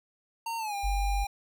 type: tone with pitch glide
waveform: square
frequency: 917 to 802.9 Hz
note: A#5 to G5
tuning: -29 to +41 cents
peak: -32 dBFS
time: 0.46-1.27 s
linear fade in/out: 5 ms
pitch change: -230 cents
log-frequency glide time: 0.58-0.75 s
type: tone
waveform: sine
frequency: 48.09 Hz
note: G1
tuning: 32 cents flat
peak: -26 dBFS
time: 0.83-1.25 s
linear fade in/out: 20 ms
effects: none